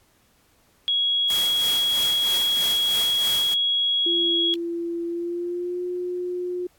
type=tone; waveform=sine; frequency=3321 Hz; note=G#7; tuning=1 cent flat; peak=-19 dBFS; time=0.88-4.54 s; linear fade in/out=0 ms
type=noise with tremolo; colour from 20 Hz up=white; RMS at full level=-29 dBFS; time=1.3-3.54 s; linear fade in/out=0 ms; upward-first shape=sine; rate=3.1 Hz; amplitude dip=50%
type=tone with pitch glide; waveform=sine; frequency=340 to 358.1 Hz; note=F4 to F4; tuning=-46 to +43 cents; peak=-25 dBFS; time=4.06-6.67 s; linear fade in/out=5 ms; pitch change=+89 cents; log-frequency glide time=5.06-5.83 s
effects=pink hiss -61 dBFS RMS until 6.78 s + AAC 64 kbps